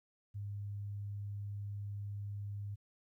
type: tone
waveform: sine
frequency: 101.7 Hz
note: G#2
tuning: 36 cents flat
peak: -39 dBFS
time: 0.34-2.76 s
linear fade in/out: 20 ms
effects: 13-bit